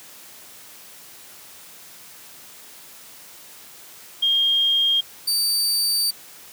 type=tone pair in turn; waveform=sine / sawtooth; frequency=3225 / 4620 Hz; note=G7 / D8; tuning=+48 / -29 cents; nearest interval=tritone; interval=623 cents; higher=second; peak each=-16 dBFS; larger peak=neither; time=4.22-5.01 / 5.27-6.11 s; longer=second; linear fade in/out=10 ms; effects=white hiss -44 dBFS RMS until 6.52 s + high-pass 100 Hz 12 dB/octave